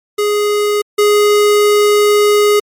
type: tone pair in turn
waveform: square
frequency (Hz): 415.3 / 415.3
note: G#4 / G#4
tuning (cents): 0 / 0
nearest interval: unison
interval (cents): 0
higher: neither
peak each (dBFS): -12 / -8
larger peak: second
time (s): 0.18-0.82 / 0.98-2.6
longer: second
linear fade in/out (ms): 10
effects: MP3 64 kbps